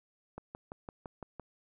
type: click train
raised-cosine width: 1 ms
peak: -28 dBFS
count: 7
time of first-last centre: 0.38-1.397 s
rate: 5.9 Hz
effects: none